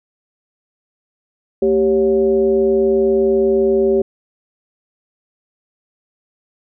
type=tone with frequency modulation; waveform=sine; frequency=390 Hz; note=G4; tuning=9 cents flat; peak=-11 dBFS; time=1.62-4.02 s; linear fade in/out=5 ms; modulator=163 Hz; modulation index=0.71; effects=none